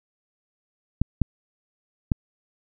clicks, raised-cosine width 5 ms, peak -7 dBFS, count 3, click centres 1.016 / 1.217 / 2.118 s, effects none

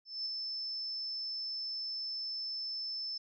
sine tone with ADSR envelope, 5274 Hz, E8, in tune, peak -33 dBFS, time 0.05-3.18 s, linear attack 210 ms, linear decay 5 ms, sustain -3 dB, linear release 7 ms, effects none

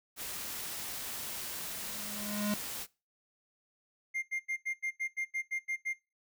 white noise, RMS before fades -40 dBFS, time 0.16-2.87 s, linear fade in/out 50 ms
square tone with exponential growth, 207.7 Hz, G#3, in tune, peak -29 dBFS, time 1.57-2.54 s, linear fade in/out 2 ms, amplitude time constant 210 ms
triangle tone bursts, 2110 Hz, C7, 14 cents sharp, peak -30 dBFS, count 11, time 4.14-5.936 s, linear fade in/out 20 ms, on 86 ms, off 85 ms
effects noise-tail reverb RT60 0.3 s tail -22 dB re dry

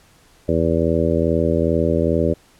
harmonic tone, 82.41 Hz, E2, in tune, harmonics 1 / 2 / 3 / 4 / 5 / 6 / 7, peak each -23 / -23 / -23 / -23 / -23 / -23 / -23 dBFS, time 0.48-2.34 s, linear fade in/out 10 ms, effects pink hiss -53 dBFS RMS until 2.59 s + low-pass 12000 Hz 12 dB/octave

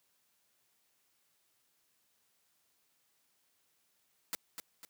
white noise with echo, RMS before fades -36 dBFS, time 4.33-4.35 s, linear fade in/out 0 ms, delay 250 ms, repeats 2, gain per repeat -7 dB, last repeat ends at 4.85 s, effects white hiss -75 dBFS RMS until 4.89 s + high-pass 80 Hz 12 dB/octave

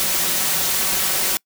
white noise with comb filter, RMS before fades -20 dBFS, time 0-1.37 s, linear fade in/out 0 ms, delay 5.3 ms, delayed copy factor +0.6, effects noise-tail reverb RT60 0.1 s tail -26 dB re dry

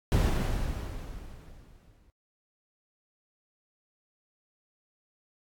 brown noise with exponential decay, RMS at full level -21 dBFS, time 0.12-2.1 s, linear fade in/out 0 ms, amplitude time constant 430 ms, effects AAC 64 kbps

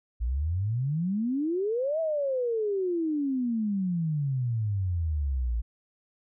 sine exponential two-way sweep, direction up then down, 55 to 659.3 to 55 Hz, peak -25 dBFS, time 0.2-5.62 s, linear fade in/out 20 ms, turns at 2 s, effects none

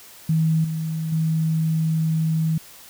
sine tone with level steps, 160 Hz, D#3, 49 cents sharp, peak -16 / -23 / -18 dBFS, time 0.29-2.58 s, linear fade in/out 5 ms, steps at 0.64 / 1.12 s, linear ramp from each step 5 ms, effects white hiss -45 dBFS RMS until 2.89 s

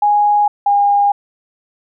sine tone pair in turn, 828 / 811 Hz, G#5 / G#5, -5 / -41 cents, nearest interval unison, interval 36 cents, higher first, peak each -9 dBFS, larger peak neither, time 0.02-0.48 / 0.66-1.12 s, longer neither, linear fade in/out 5 ms, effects none

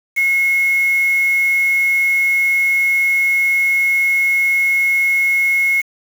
sine tone with quantisation, 2171 Hz, C#7, 37 cents flat, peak -12 dBFS, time 0.16-5.82 s, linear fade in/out 20 ms, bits 5, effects none

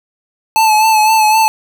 square tone with vibrato, 870 Hz, A5, 20 cents flat, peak -8 dBFS, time 0.56-1.48 s, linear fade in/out 0 ms, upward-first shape sine, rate 3.9 Hz, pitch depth 36 cents each way, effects none

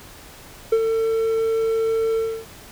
triangle tone with ADSR envelope, 449 Hz, A4, 35 cents sharp, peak -10 dBFS, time 0.72-2.46 s, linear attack 7 ms, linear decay 56 ms, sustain -6 dB, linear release 290 ms, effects pink hiss -43 dBFS RMS until 2.71 s

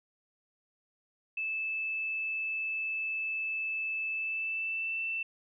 sine tone with pitch glide, 2624 to 2668 Hz, E7 to E7, -9 to +20 cents, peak -31 dBFS, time 1.37-5.23 s, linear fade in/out 5 ms, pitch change +29 cents, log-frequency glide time 4.1-5.02 s, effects none

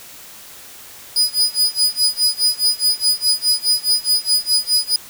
35% pulse tone with tremolo, 4952 Hz, D#8, 9 cents flat, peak -10 dBFS, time 1.16-4.96 s, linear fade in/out 2 ms, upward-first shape sine, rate 4.8 Hz, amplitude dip 95%, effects white hiss -39 dBFS RMS until 5.09 s

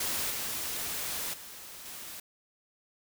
white noise with level steps, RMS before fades -32 / -35 / -46 / -43 dBFS, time 0-2.2 s, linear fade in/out 5 ms, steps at 0.3 / 1.33 / 1.85 s, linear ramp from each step 10 ms, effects none

